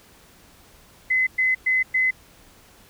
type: tone bursts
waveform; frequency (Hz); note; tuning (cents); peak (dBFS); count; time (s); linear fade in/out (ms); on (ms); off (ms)
sine; 2035; C7; -49; -17; 4; 1.1-2.11; 10; 170; 110
effects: pink hiss -52 dBFS RMS until 2.89 s